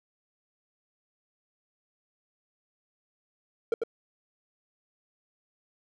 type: tone with echo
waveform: triangle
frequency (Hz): 459.2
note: A#4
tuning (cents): -26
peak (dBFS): -20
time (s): 3.72-3.74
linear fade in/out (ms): 2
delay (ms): 96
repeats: 1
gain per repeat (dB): -4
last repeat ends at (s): 3.836
effects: none